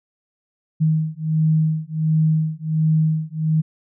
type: beating tone pair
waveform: sine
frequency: 156.7 / 158.1 Hz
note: D#3 / D#3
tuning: +13 / +28 cents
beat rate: 1.4 Hz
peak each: -19 dBFS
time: 0.8-3.62 s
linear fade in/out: 20 ms
effects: none